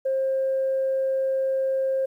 sine tone, 532 Hz, C5, 29 cents sharp, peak -20 dBFS, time 0.05-2.06 s, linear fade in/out 10 ms, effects tanh soft clip ceiling -17 dBFS + 10-bit

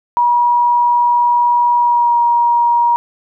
sine tone with pitch glide, 961 to 948.9 Hz, B5 to A#5, -48 to +31 cents, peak -9 dBFS, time 0.17-2.96 s, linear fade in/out 0 ms, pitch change -21 cents, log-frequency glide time 1.77-2.19 s, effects none

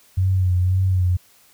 sine tone with vibrato, 92.3 Hz, F#2, 4 cents flat, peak -15 dBFS, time 0.17-1.17 s, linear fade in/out 10 ms, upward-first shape sine, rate 1.9 Hz, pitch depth 43 cents each way, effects white hiss -54 dBFS RMS until 1.53 s

